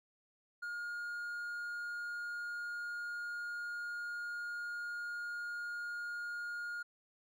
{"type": "tone", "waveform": "triangle", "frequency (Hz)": 1424, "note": "F6", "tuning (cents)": 33, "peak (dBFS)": -37, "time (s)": [0.62, 6.83], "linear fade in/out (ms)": 10, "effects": []}